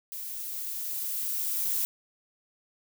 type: noise with level ramp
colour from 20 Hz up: violet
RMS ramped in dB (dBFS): -38 to -28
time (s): 0.12-1.85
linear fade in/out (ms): 0
effects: none